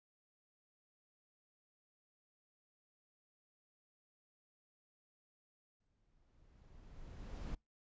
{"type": "noise with exponential growth", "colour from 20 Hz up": "brown", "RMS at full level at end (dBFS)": -41, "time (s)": [5.8, 7.55], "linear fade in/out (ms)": 5, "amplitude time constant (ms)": 380, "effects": ["noise-tail reverb RT60 0.2 s tail -25 dB re dry", "resampled to 16000 Hz"]}